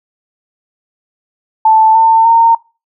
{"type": "tone with pitch steps", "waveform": "sine", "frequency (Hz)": [880, 898.5, 917.4], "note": ["A5", "A5", "A#5"], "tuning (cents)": [0, 36, -28], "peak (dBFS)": -4, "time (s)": [1.65, 2.55], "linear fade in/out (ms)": 5, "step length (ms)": 300, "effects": ["noise-tail reverb RT60 0.3 s tail -23 dB re dry"]}